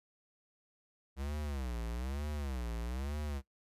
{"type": "tone with vibrato", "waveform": "square", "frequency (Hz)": 65.41, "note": "C2", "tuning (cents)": 0, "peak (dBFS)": -37, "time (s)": [1.16, 3.42], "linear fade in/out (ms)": 50, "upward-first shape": "sine", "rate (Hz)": 1.1, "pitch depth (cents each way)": 240, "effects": ["noise-tail reverb RT60 0.1 s tail -17 dB re dry", "resampled to 32000 Hz"]}